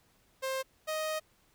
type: tone pair in turn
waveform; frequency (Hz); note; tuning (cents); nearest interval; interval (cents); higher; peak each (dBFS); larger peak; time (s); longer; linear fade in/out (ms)
sawtooth; 529 / 624.6; C5 / D#5; +19 / +7; minor third; 288; second; -28; neither; 0.42-0.63 / 0.87-1.2; second; 20
effects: pink hiss -68 dBFS RMS until 1.54 s